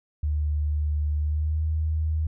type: tone with pitch glide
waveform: sine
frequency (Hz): 74.8 to 78.34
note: D2 to D#2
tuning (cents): +32 to +12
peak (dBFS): -22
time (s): 0.23-2.27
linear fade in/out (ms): 5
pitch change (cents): +80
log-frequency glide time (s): 1.2-1.63
effects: none